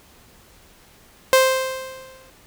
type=tone with exponential decay; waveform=sawtooth; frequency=523.3 Hz; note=C5; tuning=in tune; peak=-6 dBFS; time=1.33-2.3 s; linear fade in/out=0 ms; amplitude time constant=210 ms; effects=pink hiss -51 dBFS RMS until 2.46 s